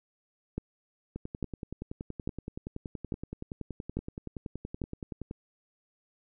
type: two click trains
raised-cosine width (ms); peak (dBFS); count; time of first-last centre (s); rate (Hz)
3; -19 / -24; 6 / 45; 0.58-4.817 / 1.16-5.311; 1.18 / 10.6
effects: none